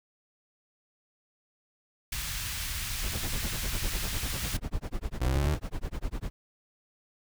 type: band-stop noise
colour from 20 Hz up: pink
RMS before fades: -34 dBFS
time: 2.12-4.57 s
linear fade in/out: 5 ms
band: 100 to 1800 Hz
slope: 12 dB/octave
type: noise with tremolo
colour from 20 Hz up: brown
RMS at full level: -31 dBFS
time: 3.03-6.3 s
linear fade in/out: 0 ms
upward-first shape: sine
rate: 10 Hz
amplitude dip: 100%
type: exponential sweep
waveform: 30% pulse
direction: up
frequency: 61 to 77.78 Hz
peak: -22 dBFS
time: 5.2-5.56 s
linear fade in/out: 20 ms
effects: none